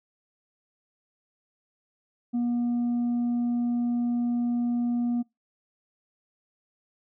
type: tone with tanh clipping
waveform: triangle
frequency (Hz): 240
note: B3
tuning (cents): -49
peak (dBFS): -24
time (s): 2.33-5.23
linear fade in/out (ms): 20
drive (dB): 7
effects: noise-tail reverb RT60 0.2 s tail -25 dB re dry